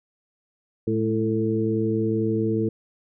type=harmonic tone with a mistuned harmonic; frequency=111.1 Hz; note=A2; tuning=17 cents sharp; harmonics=1 / 2 / 3 / 4; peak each=-27 / -26 / -25 / -26 dBFS; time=0.87-2.69 s; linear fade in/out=5 ms; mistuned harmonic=2; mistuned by=-51 cents; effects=none